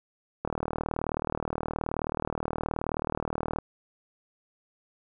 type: click train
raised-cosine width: 1 ms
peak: -15 dBFS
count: 123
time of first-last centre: 0.45-3.586 s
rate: 38.9 Hz
effects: none